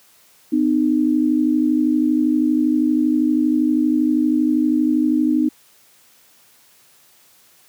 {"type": "tone pair together", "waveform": "sine", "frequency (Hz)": [252.8, 305.4], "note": ["B3", "D#4"], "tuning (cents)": [41, -32], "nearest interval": "minor third", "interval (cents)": 327, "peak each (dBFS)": [-18, -16], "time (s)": [0.52, 5.49], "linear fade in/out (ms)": 10, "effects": ["white hiss -53 dBFS RMS until 7.68 s", "high-pass 80 Hz 12 dB/octave"]}